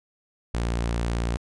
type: tone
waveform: sawtooth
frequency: 58.1 Hz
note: A#1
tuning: 5 cents flat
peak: -20 dBFS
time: 0.54-1.37 s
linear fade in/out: 0 ms
effects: resampled to 22050 Hz